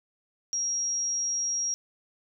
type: tone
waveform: sine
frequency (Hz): 5640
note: F8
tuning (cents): +16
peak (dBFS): -26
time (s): 0.53-1.74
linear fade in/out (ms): 0
effects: none